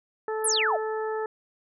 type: harmonic tone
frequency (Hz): 436.3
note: A4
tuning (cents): -15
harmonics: 1 / 2 / 3 / 4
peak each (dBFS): -28 / -34 / -38 / -40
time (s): 0.28-1.26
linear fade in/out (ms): 2
type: exponential sweep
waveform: sine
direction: down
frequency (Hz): 11750 to 571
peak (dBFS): -22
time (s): 0.44-0.77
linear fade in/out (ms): 10
effects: none